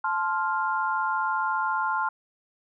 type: chord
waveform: sine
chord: F major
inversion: first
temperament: just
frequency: 873.1 / 1047.7 / 1396.9 Hz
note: A5 / C6 / F6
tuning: -14 / +2 / 0 cents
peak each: -28 dBFS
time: 0.04-2.09 s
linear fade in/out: 5 ms
effects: none